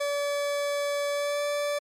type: tone with pitch glide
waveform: 40% pulse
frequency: 574 to 581.3 Hz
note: D5 to D5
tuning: -40 to -18 cents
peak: -25 dBFS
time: 0-1.79 s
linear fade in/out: 10 ms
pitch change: +22 cents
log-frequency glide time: 1.11-1.43 s
effects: low-pass 12000 Hz 12 dB/octave + MP3 96 kbps